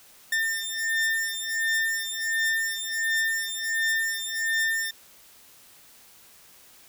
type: beating tone pair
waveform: 40% pulse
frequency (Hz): 1800 / 1801.4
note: A6 / A6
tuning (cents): +39 / +40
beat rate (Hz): 1.4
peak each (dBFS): -27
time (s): 0.32-4.91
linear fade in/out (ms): 5
effects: white hiss -53 dBFS RMS until 6.88 s